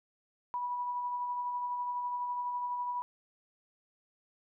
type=tone with tremolo; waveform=sine; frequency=979 Hz; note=B5; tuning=15 cents flat; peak=-31 dBFS; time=0.54-3.02 s; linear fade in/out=0 ms; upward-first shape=sine; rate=12 Hz; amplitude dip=30%; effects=none

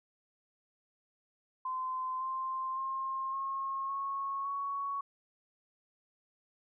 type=tone with pitch steps; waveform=sine; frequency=1032 / 1048.2 / 1064.7 / 1081.4 / 1098.4 / 1115.7 Hz; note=C6 / C6 / C6 / C#6 / C#6 / C#6; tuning=-24 / +3 / +30 / -43 / -16 / +11 cents; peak=-33 dBFS; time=1.65-5.01 s; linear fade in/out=5 ms; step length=560 ms; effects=none

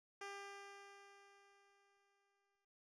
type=tone with exponential decay; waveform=10% pulse; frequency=399 Hz; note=G4; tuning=31 cents sharp; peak=-38 dBFS; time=0.21-2.65 s; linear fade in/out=5 ms; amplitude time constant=530 ms; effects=low-pass 7000 Hz 12 dB/octave

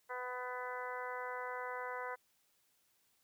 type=harmonic tone; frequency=249.9 Hz; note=B3; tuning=21 cents sharp; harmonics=2 / 3 / 4 / 5 / 6 / 7 / 8; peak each=-45 / -49 / -44 / -50 / -47 / -52 / -50 dBFS; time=0.09-2.16 s; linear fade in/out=20 ms; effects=white hiss -75 dBFS RMS until 3.23 s

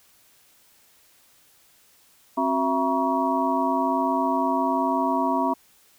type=tone cluster; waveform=sine; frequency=267.5 / 368.7 / 668 / 953 / 1123 Hz; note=C4 / F#4 / E5 / A#5 / C#6; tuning=+38 / -6 / +23 / +38 / +22 cents; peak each=-25 / -32 / -27 / -24 / -30 dBFS; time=2.37-5.54 s; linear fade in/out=10 ms; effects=white hiss -58 dBFS RMS until 5.98 s

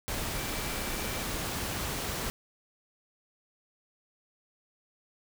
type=tone in noise; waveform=sine; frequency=2330 Hz; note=D7; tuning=14 cents flat; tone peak=-45 dBFS; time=0.36-1.23 s; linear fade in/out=0 ms; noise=pink; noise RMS=-34 dBFS; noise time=0.08-2.3 s; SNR=-14 dB; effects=none

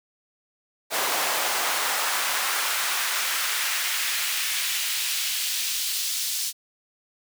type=noise with high-pass filter sweep; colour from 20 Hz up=pink; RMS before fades=-26 dBFS; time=0.9-6.53 s; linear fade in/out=50 ms; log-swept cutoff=650 to 4600 Hz; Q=1.1; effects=none

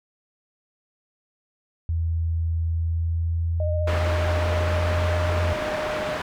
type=tone with pitch glide; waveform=sine; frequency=82.41 to 86.46 Hz; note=E2 to F2; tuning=0 to -17 cents; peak=-21 dBFS; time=1.89-5.53 s; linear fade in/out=0 ms; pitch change=+83 cents; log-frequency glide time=2.66-5.42 s
type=tone with vibrato; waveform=sine; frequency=612 Hz; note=D#5; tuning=29 cents flat; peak=-27 dBFS; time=3.6-6.17 s; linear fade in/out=2 ms; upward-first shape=triangle; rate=15 Hz; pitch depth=26 cents each way
type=low-pass noise; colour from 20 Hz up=white; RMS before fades=-30 dBFS; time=3.87-6.22 s; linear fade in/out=5 ms; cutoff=1600 Hz; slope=12 dB/octave
effects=none

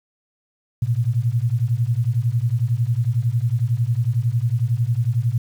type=beating tone pair; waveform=sine; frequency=112.7 / 123.7 Hz; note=A2 / B2; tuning=+42 / +3 cents; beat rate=11 Hz; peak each=-20 dBFS; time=0.82-5.38 s; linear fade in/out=5 ms; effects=8-bit

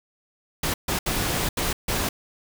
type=noise bursts at uneven times; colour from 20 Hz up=pink; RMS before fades=-25 dBFS; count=5; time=0.63-0.74 / 0.88-0.99 / 1.06-1.49 / 1.57-1.73 / 1.88-2.09 s; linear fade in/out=5 ms; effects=none

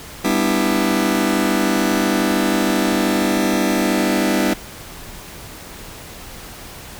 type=chord; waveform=sawtooth; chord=E minor seventh; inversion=first; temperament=just; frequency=197.78 / 247.2 / 296.7 / 329.6 Hz; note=G3 / B3 / D4 / E4; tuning=+16 / +2 / +18 / 0 cents; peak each=-17 dBFS; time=0.24-4.54 s; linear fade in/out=10 ms; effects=pink hiss -36 dBFS RMS until 6.99 s

